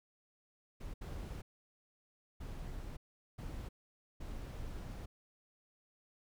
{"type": "noise bursts at uneven times", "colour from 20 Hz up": "brown", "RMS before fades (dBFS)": -44, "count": 5, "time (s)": [[0.8, 0.94], [1.01, 1.42], [2.4, 2.97], [3.38, 3.69], [4.2, 5.06]], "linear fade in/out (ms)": 10, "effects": []}